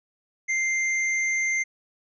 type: tone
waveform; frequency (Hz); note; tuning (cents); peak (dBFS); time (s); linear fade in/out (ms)
square; 2093; C7; 0; -23; 0.48-1.64; 20
effects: resampled to 16000 Hz